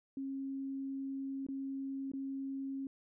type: tone with dropouts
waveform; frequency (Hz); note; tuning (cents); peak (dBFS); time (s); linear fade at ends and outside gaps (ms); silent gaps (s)
sine; 271; C#4; -39; -37; 0.17-2.87; 2; 1.466-1.486 / 2.117-2.135
effects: none